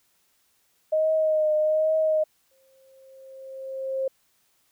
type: tone with vibrato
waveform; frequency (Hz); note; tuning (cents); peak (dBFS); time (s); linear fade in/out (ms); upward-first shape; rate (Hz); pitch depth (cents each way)
sine; 622.3; D#5; 0; -19; 0.92-2.24; 10; triangle; 1.2; 32
type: tone with exponential growth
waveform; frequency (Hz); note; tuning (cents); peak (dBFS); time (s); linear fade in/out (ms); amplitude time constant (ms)
sine; 532; C5; +29; -22; 2.51-4.08; 5; 340
effects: white hiss -67 dBFS RMS until 4.71 s